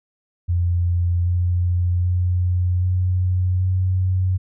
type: tone with pitch steps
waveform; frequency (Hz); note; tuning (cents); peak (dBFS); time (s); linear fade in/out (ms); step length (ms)
sine; 87.31 / 88.63 / 89.97 / 91.33 / 92.72; F2 / F2 / F#2 / F#2 / F#2; 0 / +26 / -48 / -22 / +4; -16; 0.48-4.38; 20; 780
effects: none